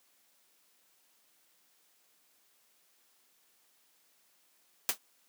white noise with exponential decay, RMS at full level -24 dBFS, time 4.89-4.98 s, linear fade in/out 0 ms, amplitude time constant 18 ms, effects white hiss -69 dBFS RMS until 5.28 s + high-pass 200 Hz 12 dB/octave

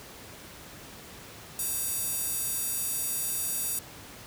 square tone with high-pass filter, 523.3 Hz, C5, in tune, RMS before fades -31 dBFS, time 1.59-3.79 s, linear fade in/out 2 ms, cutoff 9700 Hz, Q 1.4, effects pink hiss -46 dBFS RMS until 4.26 s + high-pass 60 Hz 12 dB/octave

